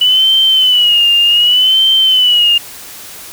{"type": "tone with vibrato", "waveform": "sine", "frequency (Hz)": 2958, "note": "F#7", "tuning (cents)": -1, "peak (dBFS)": -6, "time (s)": [0.01, 2.58], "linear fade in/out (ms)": 5, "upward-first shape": "sine", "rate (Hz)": 0.66, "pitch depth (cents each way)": 91, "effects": ["white hiss -31 dBFS RMS until 3.32 s"]}